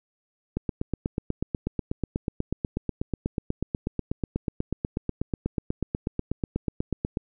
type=click train; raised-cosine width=3 ms; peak=-13 dBFS; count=55; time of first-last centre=0.57-7.171 s; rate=8.18 Hz; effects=none